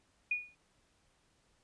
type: tone with exponential decay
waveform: sine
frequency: 2453 Hz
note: D#7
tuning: 25 cents flat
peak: -27 dBFS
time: 0.31-0.55 s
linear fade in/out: 5 ms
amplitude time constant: 52 ms
effects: pink hiss -72 dBFS RMS until 1.63 s + resampled to 22050 Hz